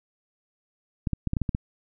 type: clicks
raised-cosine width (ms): 5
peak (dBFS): -13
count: 8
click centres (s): 1.072 / 1.133 / 1.273 / 1.334 / 1.368 / 1.417 / 1.492 / 1.549
effects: none